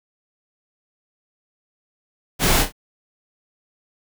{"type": "noise with echo", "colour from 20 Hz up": "pink", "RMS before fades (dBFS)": -17, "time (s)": [2.39, 2.66], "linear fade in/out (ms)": 50, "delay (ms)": 32, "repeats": 2, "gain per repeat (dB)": -9, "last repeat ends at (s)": 2.724, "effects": []}